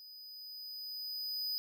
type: tone with level ramp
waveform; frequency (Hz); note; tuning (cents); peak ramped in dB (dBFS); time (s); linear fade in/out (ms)
square; 4981; D#8; +1; -51 to -34; 0-1.58; 0
effects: none